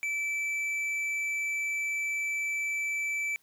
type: tone with tanh clipping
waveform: sine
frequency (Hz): 2318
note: D7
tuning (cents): -23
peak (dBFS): -30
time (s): 0.03-3.36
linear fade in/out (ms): 0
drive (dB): 7
effects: white hiss -67 dBFS RMS until 3.42 s